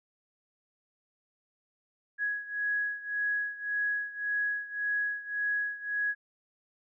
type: beating tone pair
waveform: sine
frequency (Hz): 1668 / 1669.8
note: G#6 / G#6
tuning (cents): +7 / +9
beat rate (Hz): 1.8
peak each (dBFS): -31 / -34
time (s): 2.18-6.15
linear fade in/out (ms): 50
effects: none